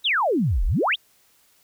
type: exponential two-way sweep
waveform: sine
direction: down then up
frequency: 3956 to 32.7 to 3956 Hz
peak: -18 dBFS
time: 0.04-0.96 s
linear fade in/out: 20 ms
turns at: 0.65 s
effects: white hiss -60 dBFS RMS until 1.63 s